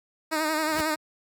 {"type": "tone with vibrato", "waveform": "10% pulse", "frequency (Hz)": 311.5, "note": "D#4", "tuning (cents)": 2, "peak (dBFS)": -16, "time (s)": [0.31, 0.96], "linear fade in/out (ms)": 20, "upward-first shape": "sine", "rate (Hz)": 11, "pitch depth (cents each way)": 47}
{"type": "noise with exponential growth", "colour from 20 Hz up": "pink", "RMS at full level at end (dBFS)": -28, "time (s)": [0.63, 0.81], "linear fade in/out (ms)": 5, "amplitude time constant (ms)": 39}
{"effects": ["high-pass 80 Hz 12 dB/octave"]}